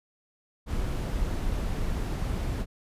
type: noise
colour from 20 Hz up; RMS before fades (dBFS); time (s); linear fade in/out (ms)
brown; -29; 0.66-2.66; 50
effects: resampled to 32000 Hz